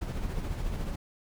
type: noise with tremolo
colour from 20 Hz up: brown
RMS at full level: -31 dBFS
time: 0.01-0.96 s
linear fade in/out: 10 ms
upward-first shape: sine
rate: 14 Hz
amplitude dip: 40%
effects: none